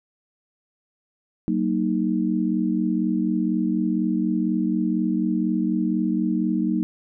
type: chord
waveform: sine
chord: D# minor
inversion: first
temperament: equal with one note detuned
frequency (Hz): 188.99 / 233.1 / 311.1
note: F#3 / A#3 / D#4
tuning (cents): +37 / 0 / 0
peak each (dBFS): -24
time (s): 1.48-6.83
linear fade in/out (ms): 0
effects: none